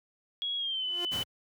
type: tone with pitch glide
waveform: sine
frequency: 3322 to 3011 Hz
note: G#7 to F#7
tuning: 0 to +30 cents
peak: -30 dBFS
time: 0.42-1.23 s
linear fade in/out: 0 ms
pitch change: -170 cents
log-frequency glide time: 0.57-0.86 s
type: tone with exponential growth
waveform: sawtooth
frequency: 351 Hz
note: F4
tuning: 9 cents sharp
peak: -30 dBFS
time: 0.79-1.05 s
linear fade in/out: 0 ms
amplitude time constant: 55 ms
type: noise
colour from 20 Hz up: pink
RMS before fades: -38 dBFS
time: 1.11-1.24 s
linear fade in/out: 20 ms
effects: high-pass 80 Hz 12 dB/octave